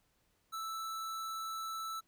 square tone, 1318.5 Hz, E6, in tune, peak -39 dBFS, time 0.52-2.01 s, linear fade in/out 20 ms, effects pink hiss -75 dBFS RMS until 2.07 s

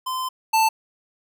square tone pair in turn, 1030 / 885 Hz, C6 / A5, -28 / +10 cents, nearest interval minor third, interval 262 cents, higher first, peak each -25 / -16 dBFS, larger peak second, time 0.06-0.29 / 0.53-0.69 s, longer first, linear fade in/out 10 ms, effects none

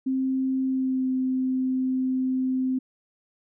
sine tone with pitch glide, 263.1 to 259 Hz, C4 to C4, +10 to -17 cents, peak -22 dBFS, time 0.06-2.79 s, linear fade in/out 10 ms, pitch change -27 cents, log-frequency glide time 0.65-1.09 s, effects none

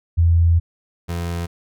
sine / 30% pulse tone pair in turn, 84.2 / 85.67 Hz, E2 / F2, +37 / -33 cents, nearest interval unison, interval 30 cents, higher second, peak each -11 / -20 dBFS, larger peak first, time 0.17-0.6 / 1.08-1.47 s, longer first, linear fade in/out 20 ms, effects none

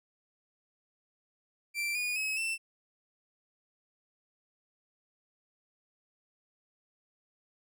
40% pulse tone with pitch steps, 2349 / 2453 / 2562 / 2675 Hz, D7 / D#7 / E7 / E7, 0 / -25 / -50 / +25 cents, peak -30 dBFS, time 1.74-2.58 s, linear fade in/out 50 ms, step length 210 ms, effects none

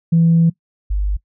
sine tone pair in turn, 166 / 50.04 Hz, E3 / G1, +12 / +36 cents, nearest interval octave + major sixth, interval 2076 cents, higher first, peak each -8 / -15 dBFS, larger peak first, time 0.12-0.5 / 0.9-1.17 s, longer first, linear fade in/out 10 ms, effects noise-tail reverb RT60 0.1 s tail -21 dB re dry + tanh soft clip ceiling -5 dBFS

